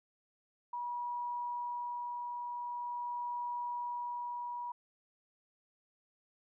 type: tone with tremolo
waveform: sine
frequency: 966 Hz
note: B5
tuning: 39 cents flat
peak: -35 dBFS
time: 0.73-4.72 s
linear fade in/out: 5 ms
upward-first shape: sine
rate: 0.45 Hz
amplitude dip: 25%
effects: none